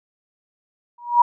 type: tone with exponential growth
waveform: sine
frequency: 958 Hz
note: A#5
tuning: 47 cents sharp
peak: -6 dBFS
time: 0.98-1.22 s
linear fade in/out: 5 ms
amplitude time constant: 52 ms
effects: none